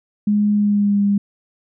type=tone with pitch glide; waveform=sine; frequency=207.7 to 201.8 Hz; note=G#3 to G#3; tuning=0 to -49 cents; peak=-13 dBFS; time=0.27-1.18 s; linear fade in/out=5 ms; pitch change=-49 cents; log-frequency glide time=0.53-1.01 s; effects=none